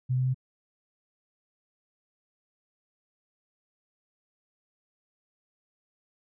sine tone with pitch steps, 127.3 / 128.33 / 129.38 Hz, C3 / C3 / C3, -47 / -33 / -19 cents, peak -23 dBFS, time 0.09-0.345 s, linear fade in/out 20 ms, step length 85 ms, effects none

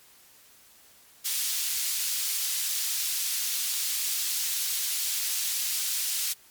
pink high-pass noise, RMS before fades -29 dBFS, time 1.24-6.34 s, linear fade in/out 20 ms, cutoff 4300 Hz, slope 12 dB/octave, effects white hiss -56 dBFS RMS until 6.5 s + MP3 96 kbps

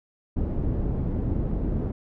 pink low-pass noise, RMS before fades -26 dBFS, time 0.36-1.92 s, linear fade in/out 10 ms, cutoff 310 Hz, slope 12 dB/octave, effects none

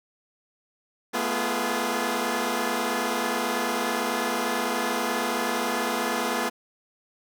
10% pulse tone cluster, 216.8 / 245.9 / 344.9 / 418 Hz, A3 / B3 / F4 / G#4, -25 / -7 / -22 / +11 cents, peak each -23 / -20 / -22 / -25 dBFS, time 1.13-6.5 s, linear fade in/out 20 ms, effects none

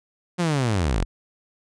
sawtooth linear sweep, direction down, 181.8 to 34.31 Hz, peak -16 dBFS, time 0.38-1.05 s, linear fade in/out 20 ms, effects resampled to 22050 Hz

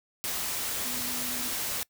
sine tone in noise, 246.9 Hz, B3, in tune, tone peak -41 dBFS, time 0.85-1.49 s, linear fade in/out 0 ms, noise white, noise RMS -32 dBFS, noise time 0.24-1.83 s, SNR -12 dB, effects noise-tail reverb RT60 0.1 s tail -23 dB re dry

